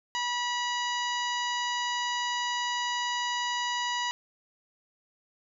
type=harmonic tone with a mistuned harmonic; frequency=971 Hz; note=B5; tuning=30 cents flat; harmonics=1 / 2 / 3 / 4 / 5 / 6 / 7; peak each=-31 / -34 / -35 / -39 / -41 / -43 / -43 dBFS; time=0.15-4.11 s; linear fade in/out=0 ms; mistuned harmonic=6; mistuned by=+40 cents; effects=none